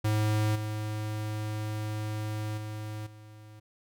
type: tone with level steps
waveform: square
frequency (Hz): 107.1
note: A2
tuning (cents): -46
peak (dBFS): -25 / -32 / -36 / -48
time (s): 0.04-3.6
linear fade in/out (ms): 10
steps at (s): 0.55 / 2.57 / 3.06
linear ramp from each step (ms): 10
effects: none